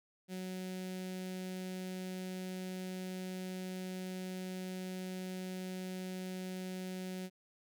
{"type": "tone with notch filter", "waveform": "sawtooth", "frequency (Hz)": 185.2, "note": "F#3", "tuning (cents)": 2, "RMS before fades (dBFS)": -42, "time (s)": [0.28, 7.3], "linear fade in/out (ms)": 50, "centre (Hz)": 1100, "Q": 0.93, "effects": []}